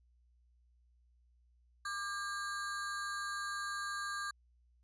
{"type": "ring-modulated tone", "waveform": "square", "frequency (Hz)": 1400, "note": "F6", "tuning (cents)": 4, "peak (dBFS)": -35, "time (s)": [1.85, 4.31], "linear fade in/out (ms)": 5, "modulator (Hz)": 213, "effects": ["added 60 Hz sine -66 dBFS peak until 4.83 s", "resampled to 22050 Hz"]}